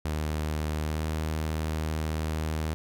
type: tone with pitch glide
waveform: sawtooth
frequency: 76.8 to 78.28 Hz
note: D#2 to D#2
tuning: -22 to +11 cents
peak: -24 dBFS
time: 0.05-2.74 s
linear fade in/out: 0 ms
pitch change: +33 cents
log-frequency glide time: 0.84-1.03 s
effects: none